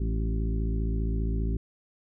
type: harmonic tone with a mistuned harmonic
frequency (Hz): 55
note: A1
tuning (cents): 0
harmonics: 1 / 2 / 3 / 4 / 5 / 6 / 7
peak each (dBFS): -26 / -34 / -36 / -38 / -39 / -45 / -41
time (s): 0-1.57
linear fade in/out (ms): 5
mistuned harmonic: 4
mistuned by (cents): -39
effects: none